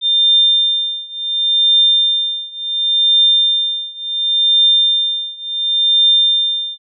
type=tone with tremolo; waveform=sine; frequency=3600 Hz; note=A7; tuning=39 cents sharp; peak=-7 dBFS; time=0.01-6.78 s; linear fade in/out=50 ms; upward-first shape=triangle; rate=0.7 Hz; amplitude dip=95%; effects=none